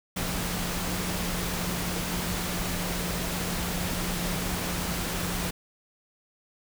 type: tone in noise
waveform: sine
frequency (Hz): 177.6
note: F3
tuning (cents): +29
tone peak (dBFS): -34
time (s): 0.16-5.51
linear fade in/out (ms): 10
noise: pink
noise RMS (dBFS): -31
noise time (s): 0.16-5.51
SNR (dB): -6
effects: none